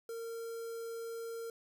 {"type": "tone with notch filter", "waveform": "square", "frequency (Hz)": 459.4, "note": "A#4", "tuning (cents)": -25, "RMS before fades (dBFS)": -42, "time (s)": [0.09, 1.5], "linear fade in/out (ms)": 2, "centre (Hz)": 2600, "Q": 0.65, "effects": []}